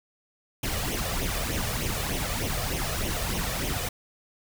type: noise with flanger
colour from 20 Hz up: pink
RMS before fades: -29 dBFS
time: 0.63-3.89 s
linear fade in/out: 5 ms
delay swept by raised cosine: 0.32 to 1.72 ms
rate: 3.3 Hz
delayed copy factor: +0.65
effects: none